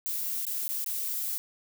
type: noise with dropouts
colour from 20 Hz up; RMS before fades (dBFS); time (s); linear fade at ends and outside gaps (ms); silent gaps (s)
violet; -32; 0.06-1.38; 0; 0.452-0.467 / 0.679-0.69 / 0.844-0.862
effects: none